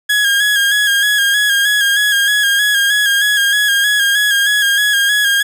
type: tone with vibrato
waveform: 30% pulse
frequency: 1648 Hz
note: G#6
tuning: 14 cents flat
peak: -8 dBFS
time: 0.09-5.43 s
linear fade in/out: 10 ms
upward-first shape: square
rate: 3.2 Hz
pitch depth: 33 cents each way
effects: none